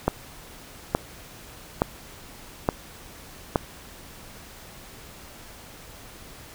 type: click train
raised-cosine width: 1 ms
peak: -5 dBFS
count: 5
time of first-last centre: 0.08-3.558 s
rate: 1.15 Hz
effects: pink hiss -45 dBFS RMS until 6.54 s